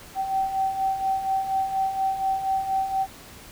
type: beating tone pair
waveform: sine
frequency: 768 / 772.2 Hz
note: G5 / G5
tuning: -36 / -26 cents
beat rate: 4.2 Hz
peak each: -30 / -23 dBFS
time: 0.15-3.07 s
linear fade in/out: 50 ms
effects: pink hiss -45 dBFS RMS until 3.51 s